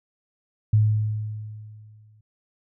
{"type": "tone with exponential decay", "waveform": "sine", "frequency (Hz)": 107.2, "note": "A2", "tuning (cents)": -45, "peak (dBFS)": -13, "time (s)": [0.73, 2.21], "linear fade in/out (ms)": 5, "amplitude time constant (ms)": 320, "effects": []}